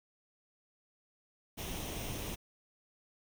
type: noise with comb filter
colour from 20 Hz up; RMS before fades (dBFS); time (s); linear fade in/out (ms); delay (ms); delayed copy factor
pink; -40; 1.57-2.36; 20; 0.33; +0.5
effects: none